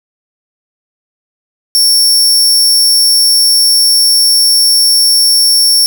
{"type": "tone", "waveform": "sawtooth", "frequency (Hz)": 5460, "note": "F8", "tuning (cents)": -40, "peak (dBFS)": -3, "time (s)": [1.75, 5.86], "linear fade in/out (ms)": 0, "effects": []}